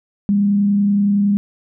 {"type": "tone with frequency modulation", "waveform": "sine", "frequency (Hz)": 202.2, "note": "G#3", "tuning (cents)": -46, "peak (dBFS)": -12, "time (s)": [0.29, 1.37], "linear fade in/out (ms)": 0, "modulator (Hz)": 30.7, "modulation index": 0.21, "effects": []}